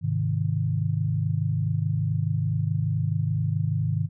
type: chord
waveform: sine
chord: Ab major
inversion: none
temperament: equal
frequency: 103.83 / 130.81 / 155.56 Hz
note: Ab2 / C3 / Eb3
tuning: 0 / 0 / 0 cents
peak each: -26 / -28 / -26 dBFS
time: 0.01-4.09 s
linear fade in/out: 50 ms
effects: none